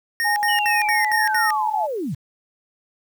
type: tone bursts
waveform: square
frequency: 1848 Hz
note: A#6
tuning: 16 cents flat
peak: -20 dBFS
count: 6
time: 0.2-1.505 s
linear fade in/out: 0 ms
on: 160 ms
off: 69 ms
type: tone with pitch glide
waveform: sine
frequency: 832 to 858.9 Hz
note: G#5 to A5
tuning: +3 to -42 cents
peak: -20 dBFS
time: 0.24-1.87 s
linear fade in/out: 20 ms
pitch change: +55 cents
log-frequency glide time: 0.57-1.29 s
type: linear sweep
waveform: sine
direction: down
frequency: 3002 to 110.2 Hz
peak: -23 dBFS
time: 0.48-2.15 s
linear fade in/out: 10 ms
effects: 8-bit